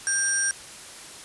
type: tone cluster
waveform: sine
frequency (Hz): 1591 / 5670 / 8720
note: G6 / F8 / C#9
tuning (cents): +25 / +25 / -29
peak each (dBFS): -26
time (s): 0.07-0.51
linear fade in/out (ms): 0
effects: white hiss -42 dBFS RMS until 1.24 s + resampled to 24000 Hz